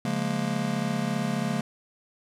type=chord; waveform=square; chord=Bb minor seventh; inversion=first; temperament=just; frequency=139.85 / 174.81 / 209.8 / 233.1 Hz; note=Db3 / F3 / Ab3 / Bb3; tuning=+16 / +2 / +18 / 0 cents; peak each=-33 / -33 / -31 / -32 dBFS; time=0.05-1.61 s; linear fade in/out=2 ms; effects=low-pass 10000 Hz 12 dB/octave